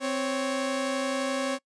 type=tone pair together; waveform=sawtooth; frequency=261.4 / 554.4 Hz; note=C4 / C#5; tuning=-1 / 0 cents; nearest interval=octave + minor second; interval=1301 cents; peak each=-26 / -25 dBFS; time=0-1.59 s; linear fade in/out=50 ms; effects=noise-tail reverb RT60 0.1 s tail -24 dB re dry + resampled to 22050 Hz